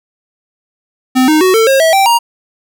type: tone with pitch steps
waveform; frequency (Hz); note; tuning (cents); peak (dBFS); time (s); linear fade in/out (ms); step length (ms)
square; 257.2 / 309.4 / 372.2 / 447.8 / 538.7 / 648.1 / 779.7 / 938; C4 / D#4 / F#4 / A4 / C#5 / E5 / G5 / A#5; -30 / -10 / +10 / +30 / -50 / -30 / -10 / +11; -7; 1.15-2.19; 20; 130
effects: none